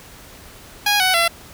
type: tone with pitch steps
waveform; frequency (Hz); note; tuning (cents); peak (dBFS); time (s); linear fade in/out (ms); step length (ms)
10% pulse; 824 / 746.9 / 677.1; G#5 / F#5 / E5; -14 / +16 / +46; -6; 0.86-1.28; 5; 140
effects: pink hiss -42 dBFS RMS until 1.53 s